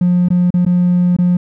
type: tone with dropouts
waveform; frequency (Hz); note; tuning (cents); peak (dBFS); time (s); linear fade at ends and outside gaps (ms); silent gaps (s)
triangle; 177.9; F3; +32; -6; 0.01-1.37; 5; 0.286-0.303 / 0.505-0.54 / 0.651-0.663 / 1.166-1.186
effects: tanh soft clip ceiling -5 dBFS